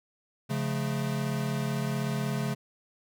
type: chord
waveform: square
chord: Db augmented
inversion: none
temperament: equal with one note detuned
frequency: 138.59 / 174.61 / 215.8 Hz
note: Db3 / F3 / A3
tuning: 0 / 0 / -33 cents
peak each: -31 / -37 / -34 dBFS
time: 0.49-2.55 s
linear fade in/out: 20 ms
effects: none